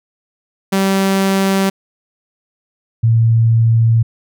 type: tone pair in turn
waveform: sawtooth / sine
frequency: 193.7 / 114.2 Hz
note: G3 / A#2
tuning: -20 / -35 cents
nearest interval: major sixth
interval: 915 cents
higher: first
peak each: -8 dBFS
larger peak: neither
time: 0.72-1.7 / 3.03-4.03 s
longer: second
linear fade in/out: 10 ms
effects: none